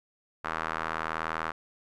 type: tone with band-pass filter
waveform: sawtooth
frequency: 80.3 Hz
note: E2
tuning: 45 cents flat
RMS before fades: -33 dBFS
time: 0.44-1.52 s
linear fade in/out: 10 ms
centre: 1300 Hz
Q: 2.3
effects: none